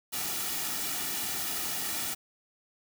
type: noise with comb filter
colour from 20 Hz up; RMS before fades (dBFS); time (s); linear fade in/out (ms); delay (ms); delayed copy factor
white; -33; 0.12-2.15; 20; 1.9; -0.55
effects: none